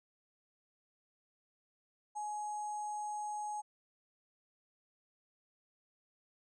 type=tone with sample-and-hold; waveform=sine; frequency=840 Hz; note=G#5; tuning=19 cents sharp; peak=-37 dBFS; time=2.15-3.62 s; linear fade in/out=20 ms; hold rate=7350 Hz; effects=resampled to 24000 Hz